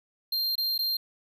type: tone with dropouts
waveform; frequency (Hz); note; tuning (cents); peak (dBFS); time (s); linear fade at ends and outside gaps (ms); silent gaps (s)
square; 4185; C8; 0; -26; 0.32-0.97; 5; 0.555-0.579 / 0.779-0.789
effects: none